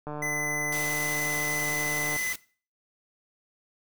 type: click train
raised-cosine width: 1 ms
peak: -22 dBFS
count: 313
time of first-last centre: 0.07-2.164 s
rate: 149 Hz
type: tone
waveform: square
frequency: 2018 Hz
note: B6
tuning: 37 cents sharp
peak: -29 dBFS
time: 0.22-2.33 s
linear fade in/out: 5 ms
type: noise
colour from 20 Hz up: white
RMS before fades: -36 dBFS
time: 0.72-2.36 s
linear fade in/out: 5 ms
effects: noise-tail reverb RT60 0.4 s tail -19 dB re dry